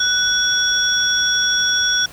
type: tone cluster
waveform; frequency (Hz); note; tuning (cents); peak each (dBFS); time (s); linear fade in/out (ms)
sine; 1487 / 3412 / 5600; F#6 / G#7 / F8; +8 / +46 / +4; -19; 0-2.06; 5
effects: pink hiss -40 dBFS RMS until 2.12 s